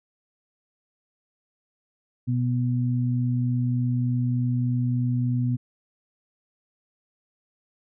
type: tone pair together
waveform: sine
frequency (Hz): 123.3 / 246.6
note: B2 / B3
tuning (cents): -2 / -2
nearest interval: octave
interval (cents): 1200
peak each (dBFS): -22 / -27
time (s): 2.27-5.57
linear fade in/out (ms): 20
effects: none